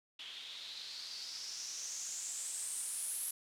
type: noise with low-pass filter sweep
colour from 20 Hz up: blue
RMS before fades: -43 dBFS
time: 0.19-3.31 s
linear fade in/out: 5 ms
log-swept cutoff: 3200 to 11000 Hz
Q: 5.3
effects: none